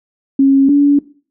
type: tone pair in turn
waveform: sine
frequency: 272.7 / 285.7 Hz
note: C#4 / D4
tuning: -28 / -48 cents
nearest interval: minor second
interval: 80 cents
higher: second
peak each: -6 dBFS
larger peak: neither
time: 0.39-0.69 / 0.69-0.99 s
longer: neither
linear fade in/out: 5 ms
effects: noise-tail reverb RT60 0.4 s tail -19 dB re dry